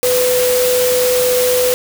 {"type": "tone in noise", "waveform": "sine", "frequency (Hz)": 499.2, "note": "B4", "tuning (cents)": 19, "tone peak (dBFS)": -12, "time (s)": [0.03, 1.74], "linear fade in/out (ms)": 0, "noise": "white", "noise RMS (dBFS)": -19, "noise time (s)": [0.03, 1.74], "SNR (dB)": 4, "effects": []}